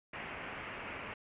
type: low-pass noise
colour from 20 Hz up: white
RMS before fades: -44 dBFS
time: 0.13-1.14 s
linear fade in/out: 5 ms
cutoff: 2700 Hz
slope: 48 dB/octave
effects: resampled to 8000 Hz